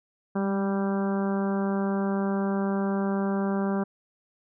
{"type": "harmonic tone with a mistuned harmonic", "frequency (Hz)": 196, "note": "G3", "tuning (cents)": 0, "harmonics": [1, 2, 3, 4, 5, 6, 7, 8], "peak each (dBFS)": [-25, -31, -35, -37, -39, -41, -42, -43], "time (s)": [0.35, 3.84], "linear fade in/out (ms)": 10, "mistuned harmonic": 1, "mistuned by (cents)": 19, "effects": []}